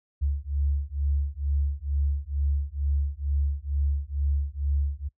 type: beating tone pair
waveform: sine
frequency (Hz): 69.9 / 72.1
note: C#2 / D2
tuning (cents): +15 / -31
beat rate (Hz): 2.2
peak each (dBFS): -27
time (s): 0.21-5.09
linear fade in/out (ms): 20
effects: noise-tail reverb RT60 0.1 s tail -22 dB re dry